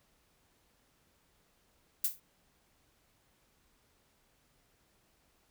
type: noise with exponential decay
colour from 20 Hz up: violet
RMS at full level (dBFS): -26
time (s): 2.04-2.2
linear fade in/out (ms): 5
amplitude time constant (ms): 34
effects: pink hiss -71 dBFS RMS until 5.5 s